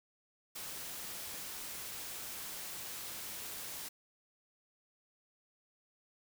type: noise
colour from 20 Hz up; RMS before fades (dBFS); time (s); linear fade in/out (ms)
white; -44; 0.55-3.89; 10
effects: none